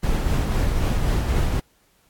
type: noise with tremolo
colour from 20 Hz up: brown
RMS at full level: -19 dBFS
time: 0.03-1.6 s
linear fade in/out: 5 ms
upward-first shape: triangle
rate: 3.9 Hz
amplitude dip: 35%
effects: pink hiss -61 dBFS RMS until 2.09 s + AAC 64 kbps

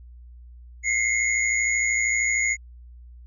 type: tone cluster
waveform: sine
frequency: 2025 / 2138 / 6800 Hz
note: B6 / C7 / G#8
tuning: +43 / +37 / +40 cents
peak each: -27 / -22 / -27 dBFS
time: 0.83-2.57 s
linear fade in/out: 50 ms
effects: added 60 Hz sine -42 dBFS peak until 3.26 s

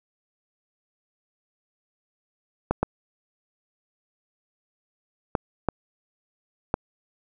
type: clicks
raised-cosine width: 1 ms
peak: -7 dBFS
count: 5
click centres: 2.71 / 2.83 / 5.352 / 5.687 / 6.741 s
effects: none

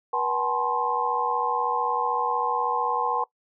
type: tone cluster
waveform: sine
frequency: 484.1 / 765 / 858 / 984 / 1060 Hz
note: B4 / G5 / A5 / B5 / C6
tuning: -35 / -42 / -44 / -7 / +22 cents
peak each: -31 / -31 / -27 / -33 / -27 dBFS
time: 0.13-3.24 s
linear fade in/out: 5 ms
effects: noise-tail reverb RT60 0.1 s tail -21 dB re dry

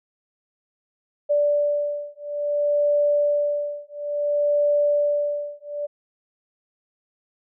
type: beating tone pair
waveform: sine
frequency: 584 / 584.58 Hz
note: D5 / D5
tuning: -10 / -8 cents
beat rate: 0.58 Hz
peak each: -22 / -22 dBFS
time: 1.29-5.87 s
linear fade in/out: 20 ms
effects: none

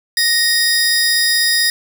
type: tone pair together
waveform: sawtooth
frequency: 1864.7 / 4978 Hz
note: A#6 / D#8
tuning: 0 / 0 cents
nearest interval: octave + perfect fourth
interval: 1700 cents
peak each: -12 dBFS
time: 0.17-1.7 s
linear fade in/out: 2 ms
effects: none

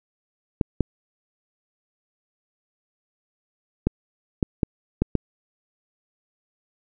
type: clicks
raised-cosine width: 3 ms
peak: -6 dBFS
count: 7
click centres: 0.612 / 0.807 / 3.87 / 4.428 / 4.632 / 5.02 / 5.153 s
effects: none

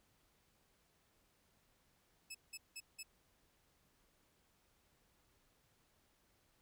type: tone bursts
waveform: 15% pulse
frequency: 2600 Hz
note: E7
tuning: 24 cents flat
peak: -39 dBFS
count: 4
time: 2.3-3.032 s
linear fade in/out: 10 ms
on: 48 ms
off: 180 ms
effects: pink hiss -75 dBFS RMS until 6.61 s

